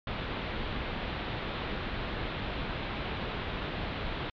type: low-pass noise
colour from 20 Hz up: pink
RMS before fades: -35 dBFS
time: 0.07-4.3 s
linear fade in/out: 2 ms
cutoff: 3900 Hz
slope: 48 dB/octave
effects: MP3 96 kbps